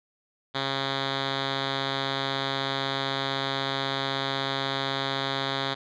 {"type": "tone with low-pass filter", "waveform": "5% pulse", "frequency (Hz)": 136.1, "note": "C#3", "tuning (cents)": -31, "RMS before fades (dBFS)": -29, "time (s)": [0.54, 5.75], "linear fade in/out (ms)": 20, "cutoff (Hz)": 3500, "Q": 4.3, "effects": []}